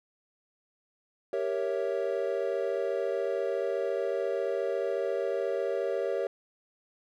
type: chord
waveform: triangle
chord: G diminished seventh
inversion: none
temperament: equal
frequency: 392 / 466.2 / 554.4 / 659.3 Hz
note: G4 / Bb4 / Db5 / Fb5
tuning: 0 / 0 / 0 / 0 cents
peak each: -31 / -31 / -30 / -35 dBFS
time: 1.33-6.27 s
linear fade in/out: 2 ms
effects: none